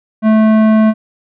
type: tone with tanh clipping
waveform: sine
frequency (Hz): 218.1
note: A3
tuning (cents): -15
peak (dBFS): -8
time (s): 0.22-0.94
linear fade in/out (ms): 50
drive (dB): 15
effects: none